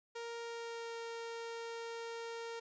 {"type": "tone with pitch glide", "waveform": "sawtooth", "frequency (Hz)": [466.2, 461.9], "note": ["A#4", "A#4"], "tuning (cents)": [0, -16], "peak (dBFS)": -38, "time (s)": [0.15, 2.6], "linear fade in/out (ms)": 10, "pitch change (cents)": -16, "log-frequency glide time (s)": [0.4, 0.96], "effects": ["resampled to 16000 Hz"]}